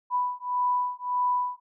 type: beating tone pair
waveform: sine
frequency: 989 / 990.7 Hz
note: B5 / B5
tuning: +2 / +5 cents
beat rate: 1.7 Hz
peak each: -27 dBFS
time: 0.1-1.6 s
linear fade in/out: 50 ms
effects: none